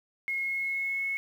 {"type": "tone with pitch glide", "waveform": "sine", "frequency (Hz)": [2162, 2190], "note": ["C#7", "C#7"], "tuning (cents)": [-44, -22], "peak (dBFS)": -28, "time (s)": [0.28, 1.17], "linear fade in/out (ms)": 0, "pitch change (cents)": 22, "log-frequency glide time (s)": [0.4, 1.04], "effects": ["9-bit"]}